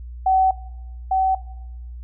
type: tone pair in turn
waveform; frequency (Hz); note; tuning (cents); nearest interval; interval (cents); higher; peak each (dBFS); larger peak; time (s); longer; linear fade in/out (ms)
sine; 758 / 760.8; F#5 / F#5; +42 / +48; unison; 6; second; -14 / -16; first; 0.26-0.51 / 1.11-1.35; first; 5
effects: noise-tail reverb RT60 0.8 s tail -18 dB re dry + added 60 Hz sine -32 dBFS peak until 2.03 s